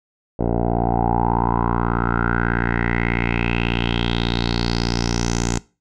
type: tone with low-pass filter sweep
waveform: 10% pulse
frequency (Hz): 58.27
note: A#1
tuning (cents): 0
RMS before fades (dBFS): -20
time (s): 0.39-5.59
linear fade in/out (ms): 5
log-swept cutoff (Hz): 580 to 7000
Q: 5.6
effects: noise-tail reverb RT60 0.3 s tail -21 dB re dry